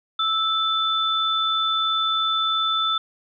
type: tone pair together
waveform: sine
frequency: 1318.5 / 3520 Hz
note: E6 / A7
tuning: 0 / 0 cents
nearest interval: octave + perfect fourth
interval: 1700 cents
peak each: -22 dBFS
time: 0.19-2.98 s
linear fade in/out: 5 ms
effects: none